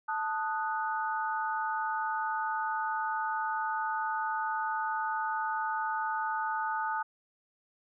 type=chord; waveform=sine; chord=D# diminished; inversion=second; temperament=equal; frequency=880 / 1244.5 / 1480 Hz; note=A5 / D#6 / F#6; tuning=0 / 0 / 0 cents; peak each=-32 / -35 / -36 dBFS; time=0.08-7.03 s; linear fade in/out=10 ms; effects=none